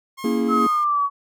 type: tone with tremolo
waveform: sawtooth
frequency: 1073 Hz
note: C6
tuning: 43 cents sharp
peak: -27 dBFS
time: 0.17-0.85 s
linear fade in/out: 20 ms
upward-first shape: triangle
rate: 2.7 Hz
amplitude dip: 70%
type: chord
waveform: triangle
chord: A# half-diminished seventh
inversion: none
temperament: equal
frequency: 233.1 / 277.2 / 329.6 / 415.3 Hz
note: A#3 / C#4 / E4 / G#4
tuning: 0 / 0 / 0 / 0 cents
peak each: -19 / -24 / -25 / -23 dBFS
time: 0.24-0.67 s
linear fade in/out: 5 ms
type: exponential sweep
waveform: sine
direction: down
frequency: 1300 to 1119 Hz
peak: -17 dBFS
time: 0.48-1.1 s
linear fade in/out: 50 ms
effects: none